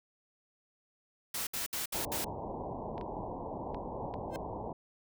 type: noise bursts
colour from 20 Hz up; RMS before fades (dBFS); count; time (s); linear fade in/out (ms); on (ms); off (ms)
white; -36; 5; 1.34-2.246; 5; 130; 64
type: low-pass noise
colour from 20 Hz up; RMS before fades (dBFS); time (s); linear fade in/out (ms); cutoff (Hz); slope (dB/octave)
white; -40; 1.94-4.73; 5; 990; 96
type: clicks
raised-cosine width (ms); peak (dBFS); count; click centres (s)
0.3; -33; 5; 2.184 / 2.98 / 3.012 / 3.746 / 4.14
type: tone with exponential growth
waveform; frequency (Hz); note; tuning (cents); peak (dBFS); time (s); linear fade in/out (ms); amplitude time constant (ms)
45% pulse; 523.3; C5; 0; -34; 4.29-4.36; 1; 15
effects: none